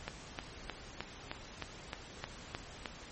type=click train; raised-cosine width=0.3 ms; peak=-21 dBFS; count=10; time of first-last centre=0.08-2.858 s; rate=3.24 Hz; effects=pink hiss -50 dBFS RMS until 3.11 s + MP3 32 kbps

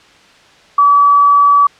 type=tone; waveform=sine; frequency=1146 Hz; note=D6; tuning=43 cents flat; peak=-5 dBFS; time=0.78-1.67 s; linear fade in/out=5 ms; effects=white hiss -44 dBFS RMS until 1.79 s + low-pass 4000 Hz 12 dB/octave

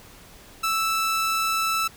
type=tone; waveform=sawtooth; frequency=1318.5 Hz; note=E6; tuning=in tune; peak=-18 dBFS; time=0.63-1.88 s; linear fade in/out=10 ms; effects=pink hiss -48 dBFS RMS until 1.96 s

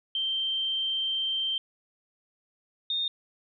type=tone pair in turn; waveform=sine; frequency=3136 / 3664 Hz; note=G7 / A#7; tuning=0 / -31 cents; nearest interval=minor third; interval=269 cents; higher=second; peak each=-26 dBFS; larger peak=neither; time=0.15-1.58 / 2.9-3.08 s; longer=first; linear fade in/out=2 ms; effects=none

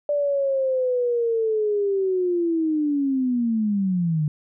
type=linear sweep; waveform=sine; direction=down; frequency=587.3 to 146.83 Hz; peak=-19 dBFS; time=0.09-4.28 s; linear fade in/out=2 ms; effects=none

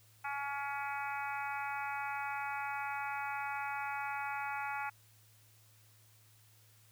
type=harmonic tone; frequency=281.5 Hz; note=C#4; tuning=27 cents sharp; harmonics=3 / 4 / 5 / 6 / 7 / 8 / 9; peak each=-39 / -46 / -42 / -49 / -49 / -47 / -47 dBFS; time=0.24-4.9 s; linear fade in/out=10 ms; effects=added 108 Hz sine -64 dBFS peak until 6.91 s + white hiss -66 dBFS RMS until 6.91 s

